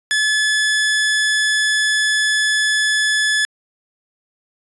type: tone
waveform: sawtooth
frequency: 1720 Hz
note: A6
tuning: 40 cents flat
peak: -11 dBFS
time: 0.11-3.45 s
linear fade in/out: 0 ms
effects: resampled to 24000 Hz